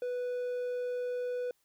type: tone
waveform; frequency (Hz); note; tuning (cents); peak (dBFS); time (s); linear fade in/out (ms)
triangle; 493.9; B4; 0; -30; 0.02-1.51; 2
effects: white hiss -74 dBFS RMS until 1.64 s